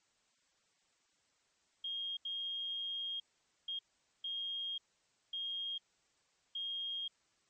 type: tone bursts at uneven times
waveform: sine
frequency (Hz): 3241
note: G#7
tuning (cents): -43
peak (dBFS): -37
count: 6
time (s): 1.84-2.17 / 2.25-3.2 / 3.68-3.79 / 4.24-4.78 / 5.33-5.78 / 6.55-7.08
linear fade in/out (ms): 5
effects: white hiss -75 dBFS RMS until 7.49 s + MP3 32 kbps